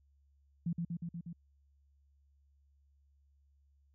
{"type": "tone with echo", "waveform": "sine", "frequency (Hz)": 170, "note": "F3", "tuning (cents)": -46, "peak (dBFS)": -31, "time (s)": [0.66, 0.73], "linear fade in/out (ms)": 5, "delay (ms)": 120, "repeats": 5, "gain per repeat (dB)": -2, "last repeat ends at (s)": 1.33, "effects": ["added 70 Hz sine -66 dBFS peak until 3.94 s"]}